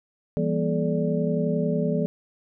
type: tone cluster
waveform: sine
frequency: 167.6 / 198.5 / 239.6 / 429.3 / 583 Hz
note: E3 / G3 / A#3 / A4 / D5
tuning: +29 / +22 / +48 / -43 / -13 cents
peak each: -25 / -30 / -28 / -28 / -30 dBFS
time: 0.37-2.06 s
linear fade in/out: 0 ms
effects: none